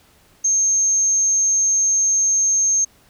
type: tone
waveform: sine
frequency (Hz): 6400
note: G8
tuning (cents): +35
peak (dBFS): -14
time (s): 0.44-2.85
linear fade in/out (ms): 10
effects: pink hiss -54 dBFS RMS until 3.09 s